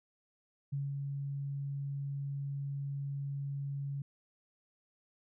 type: tone with ADSR envelope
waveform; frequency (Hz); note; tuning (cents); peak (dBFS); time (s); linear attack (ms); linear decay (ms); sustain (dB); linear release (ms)
sine; 140; C#3; +18; -32; 0.72-4.02; 13; 190; -3; 3
effects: none